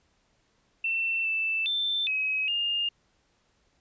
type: tone with pitch steps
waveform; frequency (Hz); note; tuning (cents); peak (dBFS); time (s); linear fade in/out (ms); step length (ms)
sine; 2688 / 2647 / 3551 / 2547 / 2822; E7 / E7 / A7 / D#7 / F7; +33 / +7 / +15 / +40 / +17; -25; 0.84-2.89; 5; 410
effects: pink hiss -69 dBFS RMS until 3.8 s + resampled to 16000 Hz